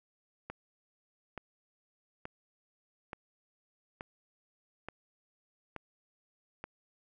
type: click train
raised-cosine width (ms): 0.5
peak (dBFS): -25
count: 8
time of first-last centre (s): 0.5-6.64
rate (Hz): 1.14
effects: none